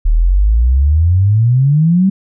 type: exponential sweep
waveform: sine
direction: up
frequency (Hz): 37.09 to 197.6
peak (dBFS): -7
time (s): 0.05-2.1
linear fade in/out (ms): 10
effects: none